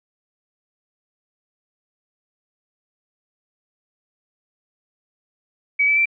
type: tone with pitch steps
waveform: sine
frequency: 2274 / 2308 / 2343 Hz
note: C#7 / D7 / D7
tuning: +44 / -31 / -5 cents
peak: -14 dBFS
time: 5.79-6.057 s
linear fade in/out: 10 ms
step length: 89 ms
effects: none